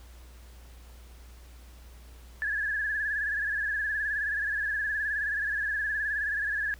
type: tone with vibrato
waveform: sine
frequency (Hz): 1691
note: G#6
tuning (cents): +31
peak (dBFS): -27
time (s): 2.42-6.74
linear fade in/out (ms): 0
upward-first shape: sine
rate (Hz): 19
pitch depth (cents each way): 71
effects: added 60 Hz sine -47 dBFS peak until 6.79 s + pink hiss -57 dBFS RMS until 6.79 s